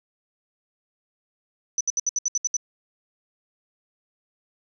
sine tone bursts, 5980 Hz, F#8, 17 cents sharp, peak -20 dBFS, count 9, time 1.78-2.567 s, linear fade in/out 2 ms, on 27 ms, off 68 ms, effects none

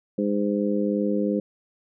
harmonic tone, 102.6 Hz, G#2, 21 cents flat, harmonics 2 / 3 / 4 / 5, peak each -24 / -27 / -29 / -28 dBFS, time 0.18-1.4 s, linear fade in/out 5 ms, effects none

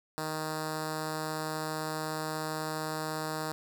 5% pulse tone with notch filter, 156.2 Hz, D#3, 7 cents sharp, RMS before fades -35 dBFS, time 0.18-3.52 s, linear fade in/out 0 ms, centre 2200 Hz, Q 1.4, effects none

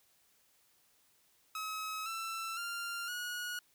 sawtooth tone with pitch steps, 1280 / 1335.1 / 1392.6 / 1452.6 Hz, D#6 / E6 / F6 / F#6, +49 / +22 / -5 / -32 cents, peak -34 dBFS, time 1.55-3.59 s, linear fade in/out 2 ms, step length 510 ms, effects white hiss -70 dBFS RMS until 3.74 s

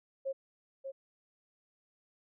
sine tone with echo, 540 Hz, C#5, 45 cents flat, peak -32 dBFS, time 0.25-0.33 s, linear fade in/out 20 ms, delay 590 ms, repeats 1, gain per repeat -6 dB, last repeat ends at 0.92 s, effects none

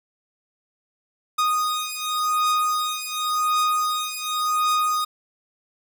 45% pulse beating tone pair, 1239 / 1239.9 Hz, D#6 / D#6, -8 / -6 cents, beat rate 0.9 Hz, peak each -24 dBFS, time 1.38-5.05 s, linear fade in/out 10 ms, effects none

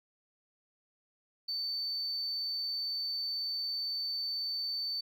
sine tone, 4539 Hz, C#8, 40 cents sharp, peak -31 dBFS, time 1.48-5.01 s, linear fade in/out 10 ms, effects tanh soft clip ceiling -30 dBFS + 12-bit

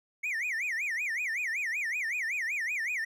triangle tone with vibrato, 2107 Hz, C7, 12 cents sharp, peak -28 dBFS, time 0.23-3.05 s, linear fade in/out 10 ms, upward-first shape sine, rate 5.3 Hz, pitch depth 300 cents each way, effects none

